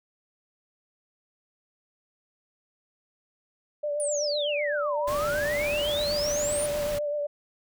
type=tone with vibrato; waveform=sine; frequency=587.3 Hz; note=D5; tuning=in tune; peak=-26 dBFS; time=3.83-7.27 s; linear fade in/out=10 ms; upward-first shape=triangle; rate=7.9 Hz; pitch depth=34 cents each way
type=exponential two-way sweep; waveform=sine; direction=down then up; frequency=9740 to 890 to 9740 Hz; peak=-29 dBFS; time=4-6.66 s; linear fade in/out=0 ms; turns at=4.98 s
type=noise; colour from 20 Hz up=pink; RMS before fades=-36 dBFS; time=5.07-6.99 s; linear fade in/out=10 ms
effects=none

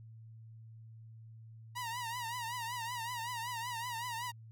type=tone with vibrato; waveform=sawtooth; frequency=950 Hz; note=A#5; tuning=33 cents sharp; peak=-34 dBFS; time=1.75-4.32 s; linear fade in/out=20 ms; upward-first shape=triangle; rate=5.3 Hz; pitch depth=110 cents each way; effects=added 112 Hz sine -50 dBFS peak until 4.51 s

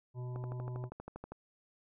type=harmonic tone; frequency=124.4 Hz; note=B2; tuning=13 cents sharp; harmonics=1 / 3 / 5 / 7 / 8; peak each=-38 / -50 / -56 / -58 / -59 dBFS; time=0.14-0.9 s; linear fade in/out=50 ms
type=click train; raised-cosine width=1 ms; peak=-30 dBFS; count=13; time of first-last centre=0.36-1.32 s; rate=12.5 Hz
effects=none

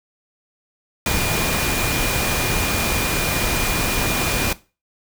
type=tone in noise; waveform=sine; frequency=2424 Hz; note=D#7; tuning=46 cents flat; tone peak=-27 dBFS; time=1.06-4.53 s; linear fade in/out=2 ms; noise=pink; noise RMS=-21 dBFS; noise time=1.06-4.53 s; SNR=-9 dB; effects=noise-tail reverb RT60 0.3 s tail -18 dB re dry

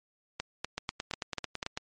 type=two click trains; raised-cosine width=0.2 ms; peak=-15 / -16 dBFS; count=6 / 10; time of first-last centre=0.4-1.629 / 0.78-1.774 s; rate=4.07 / 9.05 Hz; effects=MP3 48 kbps

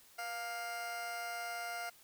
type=tone with amplitude modulation; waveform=20% pulse; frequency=702 Hz; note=F5; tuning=9 cents sharp; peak=-32 dBFS; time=0.18-1.9 s; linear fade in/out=10 ms; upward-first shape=sine; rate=219 Hz; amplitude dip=50%; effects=white hiss -62 dBFS RMS until 2.03 s

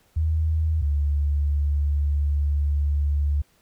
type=tone pair in turn; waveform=sine; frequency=79.1 / 72.41 Hz; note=D#2 / D2; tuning=+29 / -24 cents; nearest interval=major second; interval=153 cents; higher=first; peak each=-19 dBFS; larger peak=neither; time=0.16-0.82 / 0.82-3.42 s; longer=second; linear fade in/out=10 ms; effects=pink hiss -62 dBFS RMS until 3.61 s

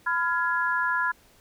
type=chord; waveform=sine; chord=F diminished; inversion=second; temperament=just; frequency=1005.8 / 1396.9 / 1676.3 Hz; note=Cb6 / F6 / Ab6; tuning=+31 / 0 / +16 cents; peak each=-27 dBFS; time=0.06-1.12 s; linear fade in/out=10 ms; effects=pink hiss -58 dBFS RMS until 1.4 s

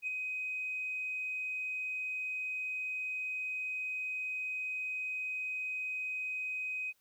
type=tone with ADSR envelope; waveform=sine; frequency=2515 Hz; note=D#7; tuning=18 cents sharp; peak=-30 dBFS; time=0.02-6.93 s; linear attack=54 ms; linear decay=11 ms; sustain=-4 dB; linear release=37 ms; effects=tanh soft clip ceiling -28 dBFS + white hiss -73 dBFS RMS until 7 s

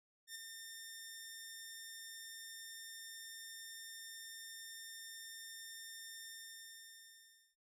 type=tone with ADSR envelope; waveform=10% pulse; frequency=1811 Hz; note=A6; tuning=49 cents sharp; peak=-35 dBFS; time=0.27-7.56 s; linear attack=83 ms; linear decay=8 ms; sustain=-5 dB; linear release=1300 ms; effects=none

